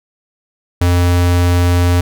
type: tone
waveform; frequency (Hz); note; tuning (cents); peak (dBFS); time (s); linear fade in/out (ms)
square; 88.1; F2; +16; -10; 0.81-2.01; 5
effects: none